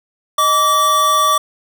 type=tone pair together; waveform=square; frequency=622.3 / 1156.6 Hz; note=D#5 / D6; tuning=0 / -27 cents; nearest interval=major seventh; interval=1073 cents; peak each=-23 / -12 dBFS; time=0.38-1.38 s; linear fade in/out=5 ms; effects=none